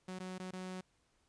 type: tone with dropouts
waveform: sawtooth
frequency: 185 Hz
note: F#3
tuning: in tune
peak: -38 dBFS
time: 0.08-0.81 s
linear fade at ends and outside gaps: 5 ms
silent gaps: 0.189-0.2 / 0.382-0.397 / 0.51-0.531 s
effects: pink hiss -75 dBFS RMS until 1.28 s + resampled to 22050 Hz